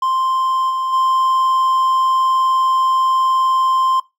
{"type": "tone with level steps", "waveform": "triangle", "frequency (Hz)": 1046.5, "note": "C6", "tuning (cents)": 0, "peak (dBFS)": [-13, -16, -11], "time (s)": [0.02, 4], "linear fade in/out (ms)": 5, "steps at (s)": [0.69, 0.92], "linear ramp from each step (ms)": 20, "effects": ["noise-tail reverb RT60 0.2 s tail -19 dB re dry"]}